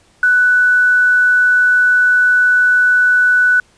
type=tone with quantisation; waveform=sine; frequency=1487 Hz; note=F#6; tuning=8 cents sharp; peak=-8 dBFS; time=0.23-3.6 s; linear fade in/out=2 ms; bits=6; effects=pink hiss -52 dBFS RMS until 3.77 s + resampled to 22050 Hz